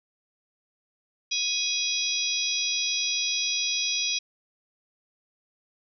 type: harmonic tone with a mistuned harmonic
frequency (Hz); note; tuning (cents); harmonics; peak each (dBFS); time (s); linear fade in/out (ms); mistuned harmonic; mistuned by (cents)
830.6; G#5; 0; 3 / 4 / 5 / 6 / 7; -31 / -31 / -31 / -31 / -31; 1.31-4.19; 10; 5; -100
effects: none